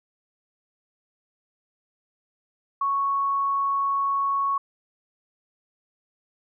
sine tone, 1108 Hz, C#6, 1 cent flat, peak -21 dBFS, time 2.81-4.58 s, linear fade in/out 5 ms, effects none

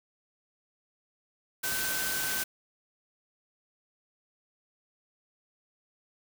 sine tone in noise, 1530 Hz, G6, 42 cents flat, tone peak -35 dBFS, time 1.63-2.44 s, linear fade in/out 10 ms, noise white, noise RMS -32 dBFS, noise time 1.63-2.44 s, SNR -6 dB, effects none

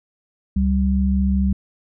sine tone pair together, 69.3 / 193.81 Hz, C#2 / G3, 0 / -19 cents, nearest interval octave + tritone, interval 1781 cents, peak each -18 dBFS, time 0.56-1.53 s, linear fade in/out 5 ms, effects none

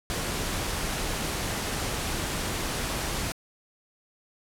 pink noise, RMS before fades -30 dBFS, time 0.1-3.32 s, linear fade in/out 0 ms, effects low-pass 12000 Hz 12 dB/octave

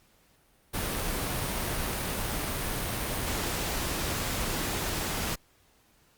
pink noise, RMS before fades -31 dBFS, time 0.73-5.36 s, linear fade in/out 20 ms, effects pink hiss -64 dBFS RMS until 6.17 s + Opus 48 kbps

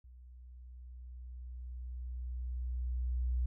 sine tone with level ramp, 61.74 Hz, B1, in tune, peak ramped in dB -52 to -29 dBFS, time 0.04-3.46 s, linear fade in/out 5 ms, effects none

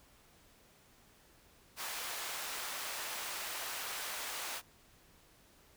pink high-pass noise, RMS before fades -41 dBFS, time 1.76-4.62 s, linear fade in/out 50 ms, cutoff 830 Hz, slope 12 dB/octave, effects pink hiss -64 dBFS RMS until 5.76 s

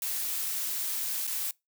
blue noise with dropouts, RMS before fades -32 dBFS, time 0.02-1.51 s, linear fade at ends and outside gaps 2 ms, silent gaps 1.27-1.274 s, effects noise-tail reverb RT60 0.2 s tail -24 dB re dry

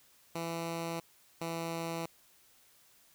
10% pulse tone pair in turn, 166.8 / 166.07 Hz, E3 / E3, +21 / +13 cents, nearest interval unison, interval 8 cents, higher first, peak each -27 dBFS, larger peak neither, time 0.35-1 / 1.41-2.06 s, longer neither, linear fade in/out 5 ms, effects white hiss -64 dBFS RMS until 3.14 s

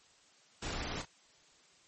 pink noise with echo, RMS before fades -39 dBFS, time 0.62-1.02 s, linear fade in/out 5 ms, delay 33 ms, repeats 1, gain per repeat -9 dB, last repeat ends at 1.053 s, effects white hiss -64 dBFS RMS until 1.87 s + MP3 32 kbps

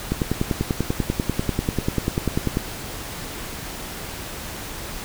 click train, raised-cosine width 3 ms, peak -7 dBFS, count 26, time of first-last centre 0.12-2.571 s, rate 10.2 Hz, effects pink hiss -33 dBFS RMS until 5.04 s

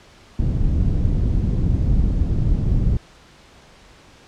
pink low-pass noise, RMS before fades -18 dBFS, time 0.39-2.97 s, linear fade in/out 2 ms, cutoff 160 Hz, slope 12 dB/octave, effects pink hiss -48 dBFS RMS until 4.27 s + low-pass 6000 Hz 12 dB/octave

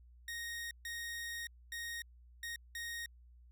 sawtooth tone bursts at uneven times, 1864.7 Hz, A#6, in tune, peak -37 dBFS, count 5, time 0.28-0.71 / 0.85-1.47 / 1.72-2.02 / 2.43-2.56 / 2.75-3.06 s, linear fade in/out 2 ms, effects added 60 Hz sine -57 dBFS peak until 3.51 s

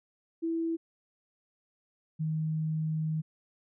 sine tone pair in turn, 329.6 / 157.13 Hz, E4 / D#3, 0 / +17 cents, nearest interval octave + minor second, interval 1283 cents, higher first, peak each -28 dBFS, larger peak neither, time 0.42-0.77 / 2.19-3.22 s, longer second, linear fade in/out 20 ms, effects none

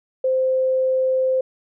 sine tone, 520 Hz, C5, 11 cents flat, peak -16 dBFS, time 0.24-1.41 s, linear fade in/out 5 ms, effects none

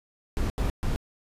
brown noise bursts at uneven times, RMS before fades -26 dBFS, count 3, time 0.37-0.5 / 0.58-0.7 / 0.83-0.96 s, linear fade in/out 0 ms, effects resampled to 32000 Hz

